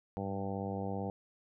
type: harmonic tone with a mistuned harmonic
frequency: 98 Hz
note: G2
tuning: in tune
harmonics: 1 / 2 / 3 / 4 / 5 / 6 / 7 / 8 / 9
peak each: -41 / -39 / -45 / -46 / -42 / -48 / -46 / -44 / -51 dBFS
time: 0.17-1.1 s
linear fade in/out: 0 ms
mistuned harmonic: 1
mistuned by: +48 cents
effects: none